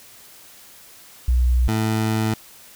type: tone pair in turn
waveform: sine / 20% pulse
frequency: 61.5 / 109.93 Hz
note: B1 / A2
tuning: -7 / -1 cents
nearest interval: minor seventh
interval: 1006 cents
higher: second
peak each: -14 dBFS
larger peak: neither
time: 1.28-1.68 / 1.68-2.34 s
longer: second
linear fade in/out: 5 ms
effects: white hiss -46 dBFS RMS until 2.75 s